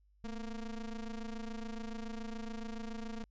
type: ring-modulated tone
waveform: square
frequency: 116.54 Hz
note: A#2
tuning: in tune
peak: -37 dBFS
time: 0.24-3.24 s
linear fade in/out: 0 ms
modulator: 103 Hz
effects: added 50 Hz sine -65 dBFS peak until 3.3 s + resampled to 16000 Hz